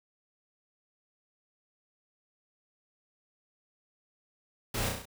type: noise with echo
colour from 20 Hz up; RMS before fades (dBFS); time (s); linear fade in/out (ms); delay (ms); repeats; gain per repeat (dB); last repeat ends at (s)
pink; -34; 4.74-4.89; 5; 33; 5; -3; 5.055
effects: none